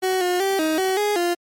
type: tone with pitch steps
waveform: 30% pulse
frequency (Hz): 374.1 / 358.6 / 389 / 314.6 / 378 / 415.4 / 348.4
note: F#4 / F4 / G4 / D#4 / F#4 / G#4 / F4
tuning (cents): +19 / +46 / -13 / +19 / +37 / 0 / -4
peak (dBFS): -16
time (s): 0.02-1.35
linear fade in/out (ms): 20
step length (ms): 190
effects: MP3 64 kbps